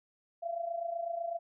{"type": "tone with amplitude modulation", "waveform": "sine", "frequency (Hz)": 680, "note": "F5", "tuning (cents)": -46, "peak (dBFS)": -30, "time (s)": [0.42, 1.39], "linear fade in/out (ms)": 20, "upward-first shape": "sine", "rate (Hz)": 28, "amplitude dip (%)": 70, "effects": []}